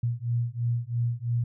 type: beating tone pair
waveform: sine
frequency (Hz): 117.4 / 120.4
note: A#2 / B2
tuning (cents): +13 / -44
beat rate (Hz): 3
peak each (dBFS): -28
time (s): 0.03-1.44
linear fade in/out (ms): 5
effects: none